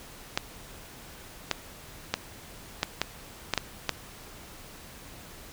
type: clicks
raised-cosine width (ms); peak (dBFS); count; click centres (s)
0.2; -7; 8; 0.375 / 1.513 / 2.14 / 2.831 / 3.016 / 3.537 / 3.577 / 3.893
effects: pink hiss -47 dBFS RMS until 5.52 s